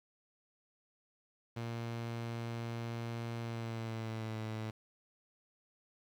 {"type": "tone with pitch glide", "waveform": "sawtooth", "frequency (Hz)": [116.54, 110], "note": ["A#2", "A2"], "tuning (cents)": [0, 0], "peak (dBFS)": -34, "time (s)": [1.56, 4.71], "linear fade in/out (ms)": 10, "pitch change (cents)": -100, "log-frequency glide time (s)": [3.4, 4.4], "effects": ["low-pass 5000 Hz 12 dB/octave", "10-bit"]}